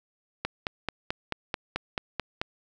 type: click train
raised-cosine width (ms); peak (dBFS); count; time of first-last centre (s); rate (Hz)
0.3; -12; 10; 0.45-2.415; 4.58
effects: none